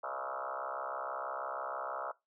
sine tone with frequency modulation, 970 Hz, B5, 31 cents flat, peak -36 dBFS, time 0.03-2.12 s, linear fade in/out 10 ms, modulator 66.2 Hz, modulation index 6.5, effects noise-tail reverb RT60 0.2 s tail -20 dB re dry

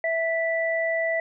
sine tone pair together, 658 / 1971.8 Hz, E5 / B6, -3 / -3 cents, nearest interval octave + perfect fifth, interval 1900 cents, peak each -24 / -26 dBFS, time 0.04-1.2 s, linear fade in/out 2 ms, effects none

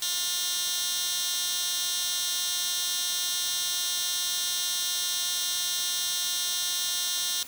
15% pulse tone with high-pass filter, 356.4 Hz, F4, 35 cents sharp, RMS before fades -29 dBFS, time 0.02-7.43 s, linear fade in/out 2 ms, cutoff 4200 Hz, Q 1.6, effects white hiss -44 dBFS RMS until 7.47 s

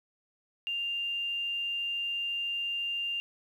sine tone with quantisation, 2794 Hz, F7, in tune, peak -30 dBFS, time 0.67-3.2 s, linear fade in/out 0 ms, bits 10, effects none

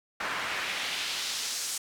pink noise with band-pass filter sweep, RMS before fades -33 dBFS, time 0.2-1.78 s, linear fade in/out 5 ms, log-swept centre 1400 to 7500 Hz, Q 1.2, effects none

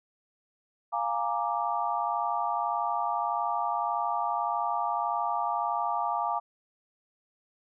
sine chord, Bb dominant seventh, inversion second, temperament equal, 698.5 / 830.6 / 932.3 / 1174.7 Hz, F5 / Ab5 / Bb5 / D6, 0 / 0 / 0 / 0 cents, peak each -32 dBFS, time 0.92-6.4 s, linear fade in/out 20 ms, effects none

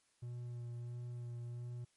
triangle tone with vibrato, 120.4 Hz, B2, 44 cents flat, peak -40 dBFS, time 0.22-1.85 s, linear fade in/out 10 ms, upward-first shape sine, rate 1.5 Hz, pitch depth 15 cents each way, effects white hiss -75 dBFS RMS until 1.96 s + MP3 48 kbps

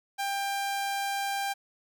sawtooth tone, 794 Hz, G5, 22 cents sharp, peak -25 dBFS, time 0.18-1.54 s, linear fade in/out 20 ms, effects none

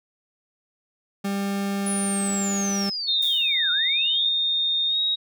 40% pulse tone, 198.6 Hz, G3, 23 cents sharp, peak -23 dBFS, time 1.24-2.9 s, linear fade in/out 10 ms
sine linear two-way sweep, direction down then up, 10000 to 1397 to 3737 Hz, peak -26 dBFS, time 1.86-4.29 s, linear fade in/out 5 ms, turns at 3.71 s
sine tone with pitch glide, 3667 to 3788 Hz, A#7 to A#7, -29 to +27 cents, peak -20 dBFS, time 3.07-5.16 s, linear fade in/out 20 ms, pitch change +56 cents, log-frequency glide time 4.87-5 s
blue noise with exponential decay, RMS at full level -35 dBFS, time 3.22-3.73 s, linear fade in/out 5 ms, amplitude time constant 110 ms
effects none

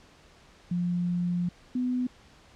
sine tone pair in turn, 175.9 / 250.4 Hz, F3 / B3, +13 / +24 cents, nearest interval tritone, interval 611 cents, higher second, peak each -25 dBFS, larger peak neither, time 0.71-1.49 / 1.75-2.07 s, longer first, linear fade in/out 5 ms, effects pink hiss -56 dBFS RMS until 2.55 s + low-pass 6000 Hz 12 dB/octave

